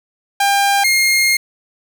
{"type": "tone pair in turn", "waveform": "sawtooth", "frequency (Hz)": [799, 2133], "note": ["G5", "C7"], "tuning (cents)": [33, 33], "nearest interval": "octave + perfect fourth", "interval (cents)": 1700, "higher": "second", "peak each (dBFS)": -8, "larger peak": "neither", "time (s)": [[0.4, 0.84], [0.84, 1.37]], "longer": "second", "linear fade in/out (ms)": 5, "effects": ["8-bit"]}